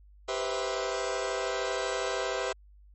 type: chord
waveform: sawtooth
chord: C major seventh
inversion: second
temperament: just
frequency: 392.4 / 490.5 / 523.3 / 654.1 Hz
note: G4 / B4 / C5 / E5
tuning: +2 / -12 / 0 / -14 cents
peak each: -31 dBFS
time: 0.28-2.53 s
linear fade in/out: 10 ms
effects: added 50 Hz sine -52 dBFS peak until 2.94 s + MP3 32 kbps